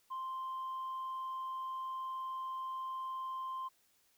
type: tone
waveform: sine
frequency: 1046.5 Hz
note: C6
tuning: in tune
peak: -36 dBFS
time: 0.1-3.69 s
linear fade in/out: 20 ms
effects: tanh soft clip ceiling -36 dBFS + white hiss -72 dBFS RMS until 4.17 s